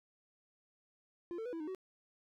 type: tone with pitch steps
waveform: triangle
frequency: 346.4 / 447.4 / 492.2 / 329.7 / 306.1 / 376.4 Hz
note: F4 / A4 / B4 / E4 / D#4 / F#4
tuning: -14 / +29 / -6 / 0 / -28 / +30 cents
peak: -37 dBFS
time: 1.31-1.748 s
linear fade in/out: 0 ms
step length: 73 ms
effects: none